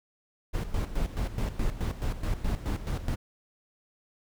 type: noise with tremolo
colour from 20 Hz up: brown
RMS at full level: -28 dBFS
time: 0.53-3.16 s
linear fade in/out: 20 ms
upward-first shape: square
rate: 4.7 Hz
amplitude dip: 70%
effects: none